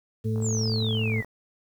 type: harmonic tone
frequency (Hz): 110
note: A2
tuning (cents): 0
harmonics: 1 / 2 / 4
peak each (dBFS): -25 / -30 / -33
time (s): 0.24-1.22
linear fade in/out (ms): 20
type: click train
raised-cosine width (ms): 1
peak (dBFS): -29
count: 43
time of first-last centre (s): 0.36-1.246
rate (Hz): 47.4
type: exponential sweep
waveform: sine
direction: down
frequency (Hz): 7890 to 1864.7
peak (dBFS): -29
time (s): 0.41-1.25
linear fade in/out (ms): 50
effects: 9-bit